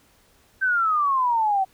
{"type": "exponential sweep", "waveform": "sine", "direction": "down", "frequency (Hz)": [1568, 750], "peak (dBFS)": -18, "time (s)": [0.61, 1.65], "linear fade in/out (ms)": 20, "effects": ["pink hiss -59 dBFS RMS until 1.73 s"]}